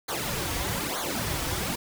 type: noise with flanger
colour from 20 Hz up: pink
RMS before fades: -30 dBFS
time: 0.08-1.76 s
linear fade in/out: 10 ms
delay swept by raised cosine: 0.37 to 4.97 ms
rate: 1.1 Hz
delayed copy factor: -0.85
effects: none